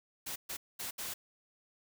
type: noise bursts at uneven times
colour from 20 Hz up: white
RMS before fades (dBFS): -40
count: 4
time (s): 0.26-0.36 / 0.49-0.57 / 0.79-0.91 / 0.98-1.14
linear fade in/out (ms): 10
effects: none